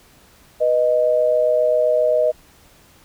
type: tone pair together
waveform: sine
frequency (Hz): 492.3 / 619.8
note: B4 / D#5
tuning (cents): -6 / -7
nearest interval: major third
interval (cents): 399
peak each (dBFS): -19 / -15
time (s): 0.6-2.32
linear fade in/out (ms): 20
effects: pink hiss -51 dBFS RMS until 3.04 s